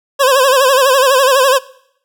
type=tone with vibrato; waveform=25% pulse; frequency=532 Hz; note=C5; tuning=29 cents sharp; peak=-4 dBFS; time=0.19-1.59 s; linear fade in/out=20 ms; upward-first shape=sine; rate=12 Hz; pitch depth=98 cents each way; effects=noise-tail reverb RT60 0.7 s tail -21 dB re dry